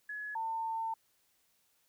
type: tone pair in turn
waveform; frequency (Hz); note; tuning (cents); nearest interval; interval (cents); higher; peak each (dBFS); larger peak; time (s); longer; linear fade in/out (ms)
sine; 1693 / 899.2; G#6 / A5; +33 / +37; major seventh; 1096; first; -38 / -33; second; 0.09-0.35 / 0.35-0.94; second; 5
effects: white hiss -73 dBFS RMS until 1.88 s